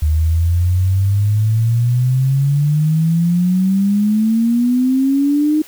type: exponential sweep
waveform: sine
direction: up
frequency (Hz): 75.6 to 310.1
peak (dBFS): -11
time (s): 0.02-5.62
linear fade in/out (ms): 5
effects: white hiss -41 dBFS RMS until 5.67 s